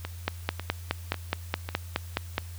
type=two click trains; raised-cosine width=0.3 ms; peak=-9 / -17 dBFS; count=11 / 4; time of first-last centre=0.28-2.381 / 0.05-1.689 s; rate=4.76 / 1.83 Hz; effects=added 86 Hz sine -38 dBFS peak until 2.58 s + white hiss -51 dBFS RMS until 2.58 s